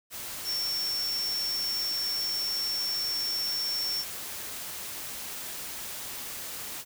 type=tone in noise; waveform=sine; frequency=5450 Hz; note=F8; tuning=43 cents flat; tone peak=-28 dBFS; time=0.44-4.05 s; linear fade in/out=50 ms; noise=white; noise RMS=-38 dBFS; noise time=0.1-6.85 s; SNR=+7 dB; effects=none